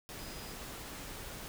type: tone in noise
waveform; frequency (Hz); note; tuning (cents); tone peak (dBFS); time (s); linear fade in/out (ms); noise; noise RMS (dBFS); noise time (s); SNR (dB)
sine; 4978; D#8; 0; -54; 0.19-0.53; 0; pink; -45; 0.09-1.48; -12
effects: none